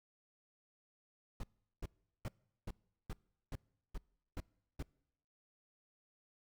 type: noise bursts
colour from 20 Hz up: brown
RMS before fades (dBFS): -41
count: 9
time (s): 1.4-4.826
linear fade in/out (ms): 2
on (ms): 34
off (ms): 390
effects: noise-tail reverb RT60 0.8 s tail -25 dB re dry